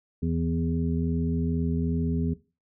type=harmonic tone with a mistuned harmonic; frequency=82.41 Hz; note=E2; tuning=in tune; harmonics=1 / 2 / 3 / 5; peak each=-29 / -28 / -29 / -37 dBFS; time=0.22-2.34 s; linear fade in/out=10 ms; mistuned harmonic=1; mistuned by=-29 cents; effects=noise-tail reverb RT60 0.3 s tail -17 dB re dry